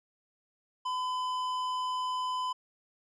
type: tone with tanh clipping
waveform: sine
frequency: 1010 Hz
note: B5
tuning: 39 cents sharp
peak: -32 dBFS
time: 0.85-2.53 s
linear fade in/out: 10 ms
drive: 12 dB
effects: none